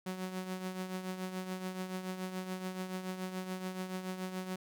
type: tone with tremolo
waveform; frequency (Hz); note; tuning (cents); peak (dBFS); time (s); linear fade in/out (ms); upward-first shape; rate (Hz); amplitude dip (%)
sawtooth; 185.6; F#3; +6; -31; 0.06-4.56; 5; triangle; 7; 65
effects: none